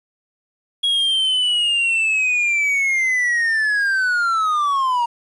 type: linear sweep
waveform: triangle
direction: down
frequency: 3322 to 932.3 Hz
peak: -14 dBFS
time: 0.83-5.06 s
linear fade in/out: 10 ms
effects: resampled to 24000 Hz + 8-bit